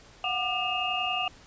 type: tone cluster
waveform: sine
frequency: 711 / 742 / 1200 / 2592 / 2819 Hz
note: F5 / F#5 / D6 / E7 / F7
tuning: +31 / +5 / +37 / -30 / +16 cents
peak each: -38 / -32 / -34 / -34 / -30 dBFS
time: 0.24-1.28 s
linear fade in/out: 2 ms
effects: pink hiss -53 dBFS RMS until 1.46 s + resampled to 16000 Hz